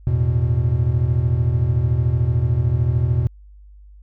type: chord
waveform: triangle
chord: E suspended fourth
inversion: none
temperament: equal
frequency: 82.41 / 110 / 123.47 Hz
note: E2 / A2 / B2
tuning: 0 / 0 / 0 cents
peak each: -19 / -20 / -16 dBFS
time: 0.07-3.27 s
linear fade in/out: 0 ms
effects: added 50 Hz sine -41 dBFS peak until 4.02 s